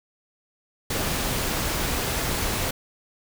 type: noise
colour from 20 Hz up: pink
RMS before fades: -26 dBFS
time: 0.9-2.71 s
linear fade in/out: 5 ms
effects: none